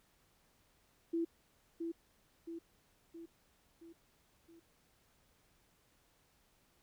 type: tone with echo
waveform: sine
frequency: 333.4 Hz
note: E4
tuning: 20 cents sharp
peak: -32 dBFS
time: 1.13-1.25 s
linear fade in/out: 10 ms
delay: 670 ms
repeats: 5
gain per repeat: -5 dB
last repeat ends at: 4.6 s
effects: pink hiss -72 dBFS RMS until 6.82 s